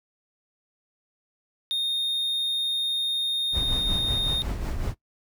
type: tone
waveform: triangle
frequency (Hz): 3684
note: A#7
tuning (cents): -21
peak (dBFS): -22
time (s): 1.71-4.42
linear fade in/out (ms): 0
type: noise with tremolo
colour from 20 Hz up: brown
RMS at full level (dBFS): -27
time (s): 3.52-4.95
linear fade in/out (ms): 50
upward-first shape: sine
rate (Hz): 5.4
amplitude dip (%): 50
effects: noise-tail reverb RT60 0.1 s tail -18 dB re dry